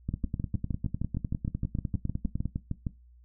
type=two click trains; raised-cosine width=5 ms; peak=-18 / -18 dBFS; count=19 / 24; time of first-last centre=0.09-2.868 / 0.14-2.456 s; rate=6.48 / 9.93 Hz; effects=noise-tail reverb RT60 0.2 s tail -17 dB re dry + added 60 Hz sine -53 dBFS peak until 3.24 s